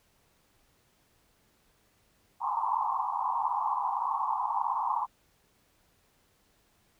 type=band-pass noise; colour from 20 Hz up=white; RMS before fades=-30 dBFS; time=2.4-5.07 s; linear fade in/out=50 ms; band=800 to 1100 Hz; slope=96 dB/octave; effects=pink hiss -68 dBFS RMS until 6.99 s